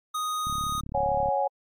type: tone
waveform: square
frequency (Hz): 1244.5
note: D#6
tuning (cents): 0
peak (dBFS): -28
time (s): 0.14-0.81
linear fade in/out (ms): 10
type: click train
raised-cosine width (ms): 5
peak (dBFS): -25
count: 30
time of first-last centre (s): 0.47-1.287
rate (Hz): 35.5
type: chord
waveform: sine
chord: C# suspended fourth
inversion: none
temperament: equal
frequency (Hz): 554.4 / 740 / 830.6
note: C#5 / F#5 / G#5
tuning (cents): 0 / 0 / 0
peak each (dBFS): -27 / -29 / -26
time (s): 0.94-1.48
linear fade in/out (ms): 10
effects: AAC 64 kbps